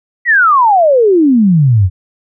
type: exponential sweep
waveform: sine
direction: down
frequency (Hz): 1995 to 86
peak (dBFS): -5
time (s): 0.25-1.9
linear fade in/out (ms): 50
effects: none

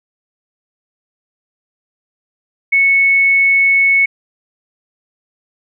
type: tone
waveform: sine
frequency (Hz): 2207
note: C#7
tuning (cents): -8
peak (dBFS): -8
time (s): 2.72-4.06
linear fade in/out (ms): 10
effects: none

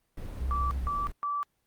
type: noise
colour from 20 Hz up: brown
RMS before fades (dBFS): -38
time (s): 0.17-1.12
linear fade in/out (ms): 5
type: tone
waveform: sine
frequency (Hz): 65.41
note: C2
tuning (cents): 0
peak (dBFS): -29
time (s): 0.4-0.88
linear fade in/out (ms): 5
type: tone bursts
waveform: sine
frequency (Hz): 1159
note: D6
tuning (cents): -23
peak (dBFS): -28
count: 3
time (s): 0.51-1.43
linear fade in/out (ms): 0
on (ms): 200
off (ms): 160
effects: pink hiss -75 dBFS RMS until 1.66 s + Opus 32 kbps

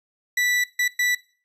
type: tone bursts at uneven times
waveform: 40% pulse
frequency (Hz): 1968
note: B6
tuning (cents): -7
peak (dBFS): -18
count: 3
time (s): 0.37-0.64 / 0.79-0.88 / 0.99-1.15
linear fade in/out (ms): 5
effects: noise-tail reverb RT60 0.4 s tail -19 dB re dry + resampled to 32000 Hz

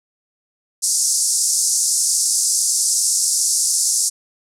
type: band-pass noise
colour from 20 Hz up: white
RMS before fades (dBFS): -18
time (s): 0.82-4.1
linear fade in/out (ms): 20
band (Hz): 5100 to 10000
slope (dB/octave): 48
effects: none

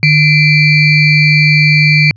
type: ring-modulated tone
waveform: square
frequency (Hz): 1099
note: C#6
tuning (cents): -15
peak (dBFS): -3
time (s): 0.03-2.11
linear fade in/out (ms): 0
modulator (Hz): 1250
effects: added 105 Hz sine -37 dBFS peak until 2.16 s + resampled to 11025 Hz

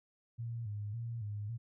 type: tone with vibrato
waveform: sine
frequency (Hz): 110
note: A2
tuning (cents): 0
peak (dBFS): -37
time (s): 0.38-1.58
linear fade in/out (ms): 20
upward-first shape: square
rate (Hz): 1.8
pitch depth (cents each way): 100
effects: none

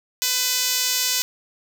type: tone with band-pass filter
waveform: 5% pulse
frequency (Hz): 502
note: B4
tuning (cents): +28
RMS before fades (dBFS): -22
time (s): 0.22-1.22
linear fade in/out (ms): 0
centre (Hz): 10000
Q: 0.78
effects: none

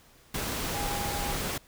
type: tone in noise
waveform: sine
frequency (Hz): 814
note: G#5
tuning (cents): -35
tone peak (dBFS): -35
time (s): 0.74-1.33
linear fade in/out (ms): 5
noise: pink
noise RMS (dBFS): -32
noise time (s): 0.34-1.58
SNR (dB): -6
effects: pink hiss -58 dBFS RMS until 1.67 s

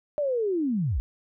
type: linear sweep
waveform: sine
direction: down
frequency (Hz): 605 to 45.66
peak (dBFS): -23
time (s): 0.18-1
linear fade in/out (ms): 0
effects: none

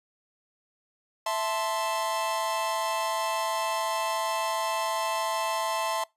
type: chord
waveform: 45% pulse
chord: A minor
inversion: second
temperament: equal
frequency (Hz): 659.3 / 880 / 1046.5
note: E5 / A5 / C6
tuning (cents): 0 / 0 / 0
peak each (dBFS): -31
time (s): 1.26-6.04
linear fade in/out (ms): 5
effects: noise-tail reverb RT60 0.2 s tail -23 dB re dry + resampled to 32000 Hz

